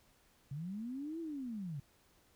sine linear two-way sweep, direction up then down, 131.9 to 337.7 to 131.9 Hz, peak -39 dBFS, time 0.51-1.8 s, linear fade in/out 5 ms, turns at 1.2 s, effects pink hiss -69 dBFS RMS until 2.35 s

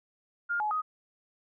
sine tone with pitch steps, 1410 / 847 / 1253 Hz, F6 / G#5 / D#6, +16 / +34 / +12 cents, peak -27 dBFS, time 0.49-0.82 s, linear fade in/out 20 ms, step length 110 ms, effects none

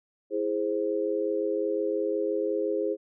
sine chord, E augmented, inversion none, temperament equal, 329.6 / 415.3 / 523.3 Hz, E4 / G#4 / B#4, 0 / 0 / 0 cents, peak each -31 / -28 / -30 dBFS, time 0.3-2.97 s, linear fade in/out 50 ms, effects none

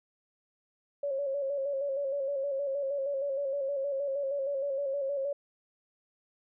sine tone with vibrato, 554.4 Hz, C#5, in tune, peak -29 dBFS, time 1.03-5.33 s, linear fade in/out 5 ms, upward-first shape square, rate 6.4 Hz, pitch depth 46 cents each way, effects none

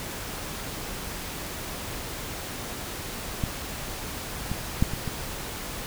clicks, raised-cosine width 5 ms, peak -12 / -16 / -8 / -17 / -17 dBFS, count 5, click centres 3.438 / 4.516 / 4.825 / 4.936 / 5.077 s, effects pink hiss -35 dBFS RMS until 5.86 s

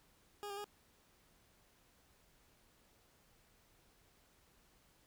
20% pulse tone with pitch steps, 411 / 400.6 / 412.7 Hz, G#4 / G4 / G#4, -18 / +38 / -11 cents, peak -38 dBFS, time 0.43-0.643 s, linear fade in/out 0 ms, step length 71 ms, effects pink hiss -70 dBFS RMS until 5.06 s

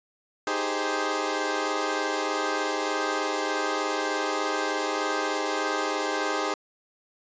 15% pulse chord, Ab major seventh, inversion second, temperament equal, 311.1 / 392 / 415.3 / 523.3 Hz, Eb4 / G4 / Ab4 / C5, 0 / 0 / 0 / 0 cents, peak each -25 dBFS, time 0.47-6.54 s, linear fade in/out 2 ms, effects resampled to 16000 Hz

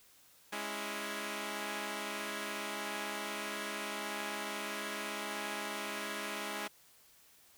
5% pulse chord, C# minor, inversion second, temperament equal, 207.7 / 277.2 / 329.6 Hz, G#3 / C#4 / E4, 0 / 0 / 0 cents, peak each -29 / -33 / -31 dBFS, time 0.52-6.68 s, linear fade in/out 10 ms, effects white hiss -63 dBFS RMS until 7.57 s

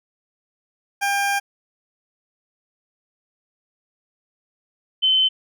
20% pulse / sine tone pair in turn, 800 / 3064 Hz, G5 / G7, +35 / -40 cents, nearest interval octave + major seventh, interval 2325 cents, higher second, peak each -14 dBFS, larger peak neither, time 1.01-1.4 / 5.02-5.29 s, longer first, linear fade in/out 20 ms, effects none

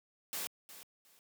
white noise with echo, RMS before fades -39 dBFS, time 0.33-0.47 s, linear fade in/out 0 ms, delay 360 ms, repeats 2, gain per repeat -13 dB, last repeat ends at 1.19 s, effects high-pass 150 Hz 12 dB/octave

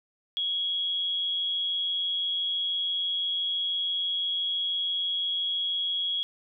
sine tone with amplitude modulation, 3322 Hz, G#7, in tune, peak -24 dBFS, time 0.37-6.23 s, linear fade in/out 0 ms, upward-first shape sine, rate 179 Hz, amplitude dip 40%, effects none

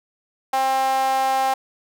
sawtooth tone with high-pass filter, 265.5 Hz, C4, 25 cents sharp, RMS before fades -20 dBFS, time 0.53-1.54 s, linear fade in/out 5 ms, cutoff 770 Hz, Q 5.5, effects none

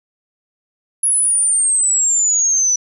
sine exponential sweep, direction down, 10548 to 5920 Hz, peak -12 dBFS, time 1.03-2.76 s, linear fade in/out 5 ms, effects none

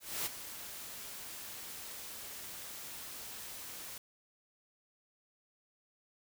white noise with ADSR envelope, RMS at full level -35 dBFS, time 0-3.98 s, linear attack 260 ms, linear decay 20 ms, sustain -11 dB, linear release 3 ms, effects none

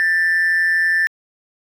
triangle tone with amplitude modulation, 1775 Hz, A6, 15 cents sharp, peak -8 dBFS, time 0-1.07 s, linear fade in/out 0 ms, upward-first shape sine, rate 172 Hz, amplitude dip 60%, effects tanh soft clip ceiling -9 dBFS

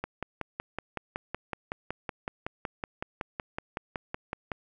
click train, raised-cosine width 0.5 ms, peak -17 dBFS, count 25, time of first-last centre 0.04-4.518 s, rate 5.36 Hz, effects none

